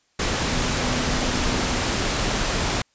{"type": "tone in noise", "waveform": "sine", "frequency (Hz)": 247.6, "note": "B3", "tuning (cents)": 5, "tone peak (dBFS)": -30, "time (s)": [0.5, 1.82], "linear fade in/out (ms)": 5, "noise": "pink", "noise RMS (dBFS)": -23, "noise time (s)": [0.19, 2.82], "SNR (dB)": -10, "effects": ["white hiss -65 dBFS RMS until 2.94 s", "resampled to 16000 Hz"]}